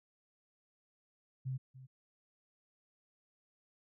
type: tone with echo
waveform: sine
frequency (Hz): 130.81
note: C3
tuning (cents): 0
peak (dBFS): -35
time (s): 1.45-1.58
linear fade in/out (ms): 20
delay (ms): 290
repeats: 1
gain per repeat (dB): -15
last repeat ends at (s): 1.87
effects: none